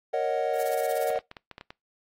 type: chord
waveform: triangle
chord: D# minor seventh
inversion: second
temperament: equal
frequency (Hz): 466.2 / 554.4 / 622.3 / 740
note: A#4 / C#5 / D#5 / F#5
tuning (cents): 0 / 0 / 0 / 0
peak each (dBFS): -28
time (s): 0.13-1.19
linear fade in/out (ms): 10
type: noise with tremolo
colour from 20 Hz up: blue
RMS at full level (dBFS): -38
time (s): 0.54-1.14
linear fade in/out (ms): 50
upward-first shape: square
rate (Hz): 17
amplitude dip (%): 75
type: clicks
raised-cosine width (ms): 0.3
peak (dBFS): -25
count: 9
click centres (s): 1.104 / 1.159 / 1.19 / 1.314 / 1.368 / 1.513 / 1.581 / 1.611 / 1.705
effects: noise-tail reverb RT60 0.2 s tail -24 dB re dry + AAC 48 kbps